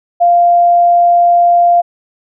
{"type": "tone", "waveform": "sine", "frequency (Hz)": 696, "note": "F5", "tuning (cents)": -6, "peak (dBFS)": -5, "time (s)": [0.2, 1.82], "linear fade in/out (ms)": 20, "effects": []}